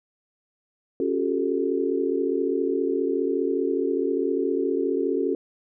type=tone cluster; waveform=sine; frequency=276.7 / 357.8 / 392.5 / 442.6 Hz; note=C#4 / F4 / G4 / A4; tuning=-3 / +42 / +2 / +10 cents; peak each=-27 dBFS; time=1-5.35 s; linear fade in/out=2 ms; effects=none